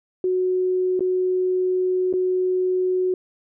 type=tone with dropouts; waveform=sine; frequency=368.3 Hz; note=F#4; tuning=8 cents flat; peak=-18 dBFS; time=0.24-3.14 s; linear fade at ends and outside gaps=2 ms; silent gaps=0.994-1.006 / 2.128-2.137 s; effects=none